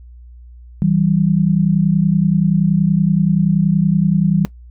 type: tone pair together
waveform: sine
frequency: 161.5 / 192.06 Hz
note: E3 / G3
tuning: -35 / -35 cents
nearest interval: minor third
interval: 300 cents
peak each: -14 dBFS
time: 0.82-4.45 s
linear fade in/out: 0 ms
effects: noise-tail reverb RT60 0.1 s tail -19 dB re dry + added 60 Hz sine -36 dBFS peak until 4.7 s